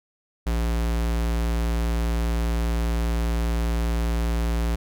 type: tone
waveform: square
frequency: 57.5 Hz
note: A#1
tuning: 23 cents flat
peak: -22 dBFS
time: 0.46-4.76 s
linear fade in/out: 10 ms
effects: none